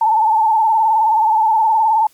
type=tone with vibrato; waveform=sine; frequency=880 Hz; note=A5; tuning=in tune; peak=-10 dBFS; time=0.01-2.07 s; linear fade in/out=5 ms; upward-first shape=sine; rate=19 Hz; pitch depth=68 cents each way; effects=white hiss -53 dBFS RMS until 2.13 s + MP3 96 kbps